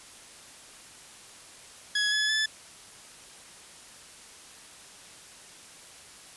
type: tone with pitch steps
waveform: 20% pulse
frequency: 1679 / 1707.4 / 1736.2 Hz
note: G#6 / G#6 / A6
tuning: +18 / +47 / -24 cents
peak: -19 dBFS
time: 1.95-2.46 s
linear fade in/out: 5 ms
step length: 170 ms
effects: white hiss -49 dBFS RMS until 6.36 s + resampled to 24000 Hz